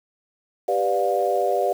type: chord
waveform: sine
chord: G dominant seventh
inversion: none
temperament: equal with one note detuned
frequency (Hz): 392 / 493.9 / 587.3 / 708.2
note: G4 / B4 / D5 / F5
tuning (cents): 0 / 0 / 0 / +24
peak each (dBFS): -25 / -25 / -24 / -23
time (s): 0.68-1.73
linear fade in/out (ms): 5
effects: 7-bit